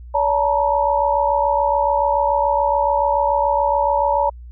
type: tone cluster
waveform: sine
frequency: 570 / 880 / 947 Hz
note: C#5 / A5 / A#5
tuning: +48 / 0 / +27 cents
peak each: -19 dBFS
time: 0.14-4.3 s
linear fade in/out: 10 ms
effects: added 60 Hz sine -34 dBFS peak until 4.51 s